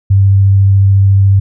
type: tone with vibrato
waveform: sine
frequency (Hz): 98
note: G2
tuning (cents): 0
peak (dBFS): -4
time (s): 0.1-1.4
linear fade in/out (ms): 10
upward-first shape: sine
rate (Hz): 14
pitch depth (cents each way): 9
effects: none